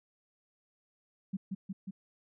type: tone with echo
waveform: sine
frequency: 192.2 Hz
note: G3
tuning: 34 cents flat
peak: -31 dBFS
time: 1.33-1.37 s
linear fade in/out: 10 ms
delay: 180 ms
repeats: 3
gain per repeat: -2 dB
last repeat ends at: 1.91 s
effects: none